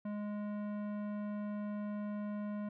sine tone with tanh clipping, 207.7 Hz, G#3, in tune, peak -39 dBFS, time 0.05-2.69 s, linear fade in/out 5 ms, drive 15 dB, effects none

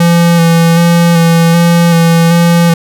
square tone with vibrato, 168.7 Hz, E3, 40 cents sharp, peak -5 dBFS, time 0-2.74 s, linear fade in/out 5 ms, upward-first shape square, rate 1.3 Hz, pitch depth 18 cents each way, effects none

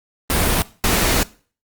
pink noise bursts at uneven times, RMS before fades -17 dBFS, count 2, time 0.3-0.62 / 0.84-1.23 s, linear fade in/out 0 ms, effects noise-tail reverb RT60 0.4 s tail -20 dB re dry + Opus 32 kbps

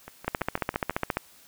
two click trains, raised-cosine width 0.5 ms, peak -10 / -24 dBFS, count 14 / 6, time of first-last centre 0.28-1.17 / 0.08-0.908 s, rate 14.6 / 6.04 Hz, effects white hiss -55 dBFS RMS until 1.47 s

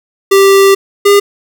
square tone pair in turn, 392 / 404 Hz, G4 / G#4, 0 / -48 cents, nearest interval minor second, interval 52 cents, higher second, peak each -4 dBFS, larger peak neither, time 0.31-0.75 / 1.05-1.2 s, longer first, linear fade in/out 10 ms, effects none

